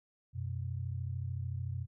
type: tone pair together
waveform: sine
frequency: 91.8 / 125.38 Hz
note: F#2 / B2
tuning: -13 / +27 cents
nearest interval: perfect fourth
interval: 540 cents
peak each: -37 / -38 dBFS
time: 0.33-1.87 s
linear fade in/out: 50 ms
effects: none